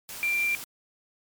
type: tone in noise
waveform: sine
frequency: 2367 Hz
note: D7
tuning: 13 cents sharp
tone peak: -23 dBFS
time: 0.23-0.55 s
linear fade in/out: 0 ms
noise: white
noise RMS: -39 dBFS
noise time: 0.09-0.64 s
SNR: +13 dB
effects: MP3 96 kbps